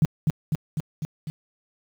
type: tone with echo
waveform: sine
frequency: 155.56 Hz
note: D#3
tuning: in tune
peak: -13 dBFS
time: 0.02-0.05 s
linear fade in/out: 0 ms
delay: 250 ms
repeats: 5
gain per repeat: -3 dB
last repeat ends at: 1.3 s
effects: high-pass 80 Hz 12 dB/octave + 8-bit